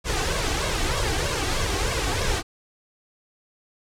pink noise with flanger, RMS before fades -24 dBFS, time 0.04-2.43 s, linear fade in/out 50 ms, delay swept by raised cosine 1.8 to 2.65 ms, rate 3.2 Hz, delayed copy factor +0.65, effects low-pass 8000 Hz 12 dB/octave

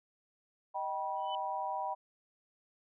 sine chord, Eb augmented, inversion none, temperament just, 622.3 / 777.8 / 972.3 Hz, Eb5 / G5 / B5, 0 / -14 / -27 cents, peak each -42 / -37 / -37 dBFS, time 0.74-1.95 s, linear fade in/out 20 ms
sine tone with exponential growth, 3000 Hz, F#7, 23 cents sharp, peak -37 dBFS, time 1.16-1.35 s, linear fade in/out 2 ms, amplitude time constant 41 ms
effects none

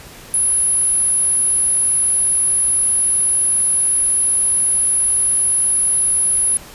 sine tone, 10548 Hz, E9, in tune, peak -13 dBFS, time 0.34-6.57 s, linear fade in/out 0 ms, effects pink hiss -38 dBFS RMS until 6.74 s + resampled to 32000 Hz

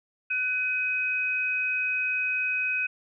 sine tone pair together, 1499.5 / 2524 Hz, F#6 / D#7, +23 / +24 cents, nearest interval major sixth, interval 901 cents, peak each -32 / -25 dBFS, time 0.3-2.87 s, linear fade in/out 10 ms, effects none

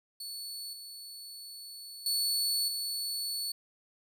sawtooth tone with level steps, 4435 Hz, C#8, in tune, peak -36 / -41 / -25 / -30 dBFS, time 0.2-3.52 s, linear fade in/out 5 ms, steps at 0.73 / 2.06 / 2.68 s, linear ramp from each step 2 ms, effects none

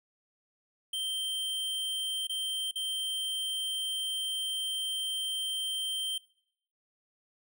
square tone with dropouts, 3136 Hz, G7, in tune, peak -32 dBFS, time 0.93-6.18 s, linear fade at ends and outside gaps 5 ms, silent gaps 2.271-2.294 / 2.712-2.756 s, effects noise-tail reverb RT60 0.7 s tail -22 dB re dry

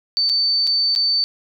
sine tone with dropouts, 4550 Hz, C#8, 44 cents sharp, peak -15 dBFS, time 0.17-1.24 s, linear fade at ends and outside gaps 0 ms, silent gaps 0.292-0.297 / 0.669-0.674 / 0.951-0.96 s, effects none

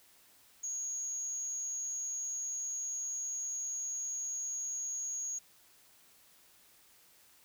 sine tone, 6645 Hz, G#8, in tune, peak -35 dBFS, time 0.63-5.39 s, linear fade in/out 10 ms, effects white hiss -63 dBFS RMS until 7.44 s

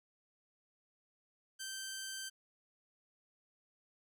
10% pulse tone, 1557 Hz, G6, 12 cents flat, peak -33 dBFS, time 1.59-2.3 s, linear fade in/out 20 ms, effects none

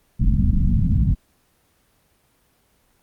pink low-pass noise, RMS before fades -17 dBFS, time 0.19-1.15 s, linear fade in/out 20 ms, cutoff 230 Hz, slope 48 dB/octave, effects pink hiss -62 dBFS RMS until 3.02 s + Opus 24 kbps

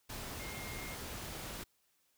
sine tone in noise, 2130 Hz, C7, 30 cents sharp, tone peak -48 dBFS, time 0.39-0.95 s, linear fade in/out 10 ms, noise pink, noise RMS -44 dBFS, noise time 0.09-1.64 s, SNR -7 dB, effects white hiss -75 dBFS RMS until 2.17 s

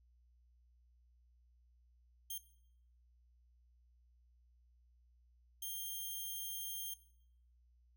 5% pulse tone bursts at uneven times, 3192 Hz, G7, 31 cents sharp, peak -32 dBFS, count 2, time 2.3-2.38 / 5.62-6.94 s, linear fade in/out 5 ms, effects noise-tail reverb RT60 0.7 s tail -17 dB re dry + added 60 Hz sine -66 dBFS peak until 7.96 s

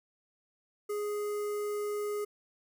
square tone with notch filter, 415.3 Hz, G#4, in tune, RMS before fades -34 dBFS, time 0.89-2.25 s, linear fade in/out 10 ms, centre 3500 Hz, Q 0.52, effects none

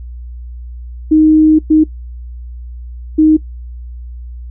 sine tone bursts at uneven times, 311.1 Hz, D#4, in tune, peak -4 dBFS, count 3, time 1.11-1.59 / 1.7-1.84 / 3.18-3.37 s, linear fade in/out 10 ms, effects noise-tail reverb RT60 0.1 s tail -19 dB re dry + added 60 Hz sine -25 dBFS peak until 4.5 s

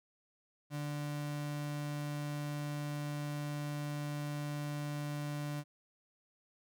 35% pulse tone, 146.83 Hz, D3, in tune, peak -35 dBFS, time 0.7-5.64 s, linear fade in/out 50 ms, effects none

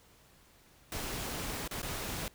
pink noise with dropouts, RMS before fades -38 dBFS, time 0.92-2.28 s, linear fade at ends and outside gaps 1 ms, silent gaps 1.677-1.711 / 1.818-1.829 s, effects pink hiss -62 dBFS RMS until 2.34 s

